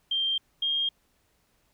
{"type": "tone pair in turn", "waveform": "sine", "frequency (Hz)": [3172, 3224], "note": ["G7", "G7"], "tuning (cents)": [20, 48], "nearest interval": "unison", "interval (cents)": 28, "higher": "second", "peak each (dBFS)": [-24, -24], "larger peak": "neither", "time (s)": [[0.11, 0.38], [0.62, 0.89]], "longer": "neither", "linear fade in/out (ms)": 5, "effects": ["pink hiss -69 dBFS RMS until 1.73 s"]}